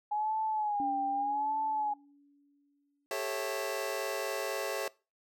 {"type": "tone with vibrato", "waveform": "sine", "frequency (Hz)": 830.6, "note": "G#5", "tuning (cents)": 0, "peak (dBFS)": -29, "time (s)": [0.11, 1.94], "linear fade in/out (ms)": 10, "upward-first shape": "sine", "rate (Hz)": 0.83, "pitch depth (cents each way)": 92}
{"type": "tone with exponential decay", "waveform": "sine", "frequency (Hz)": 285.1, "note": "C#4", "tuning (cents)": 49, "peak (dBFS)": -35, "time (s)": [0.8, 3.06], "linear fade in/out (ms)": 0, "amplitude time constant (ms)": 490}
{"type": "chord", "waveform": "sawtooth", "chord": "A dominant seventh", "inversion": "third", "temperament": "just", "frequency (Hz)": [396, 440, 550, 660], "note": ["G4", "A4", "C#5", "E5"], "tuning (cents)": [18, 0, -14, 2], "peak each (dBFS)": [-36, -35, -33, -34], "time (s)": [3.11, 4.88], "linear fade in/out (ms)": 2}
{"effects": ["noise-tail reverb RT60 0.3 s tail -22 dB re dry"]}